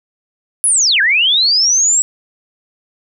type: linear two-way sweep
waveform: sine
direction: down then up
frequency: 10890 to 1538 to 7790 Hz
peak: -9 dBFS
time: 0.64-2.02 s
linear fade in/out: 0 ms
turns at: 1.01 s
effects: none